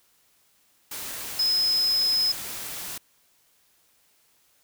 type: tone in noise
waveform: sine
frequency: 5100 Hz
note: D#8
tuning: 42 cents sharp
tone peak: -20 dBFS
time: 1.39-2.32 s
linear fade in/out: 5 ms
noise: white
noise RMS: -35 dBFS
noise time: 0.91-2.98 s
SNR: +12 dB
effects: white hiss -64 dBFS RMS until 4.63 s